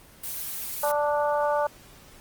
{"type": "noise", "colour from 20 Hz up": "blue", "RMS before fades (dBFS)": -33, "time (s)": [0.23, 0.92], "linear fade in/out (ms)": 10}
{"type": "harmonic tone", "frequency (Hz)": 293.7, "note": "D4", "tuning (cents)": 0, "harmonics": [2, 3, 4, 5], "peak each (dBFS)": [-24, -26, -31, -35], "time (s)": [0.83, 1.67], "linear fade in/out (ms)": 5}
{"effects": ["pink hiss -51 dBFS RMS until 2.2 s", "Opus 24 kbps"]}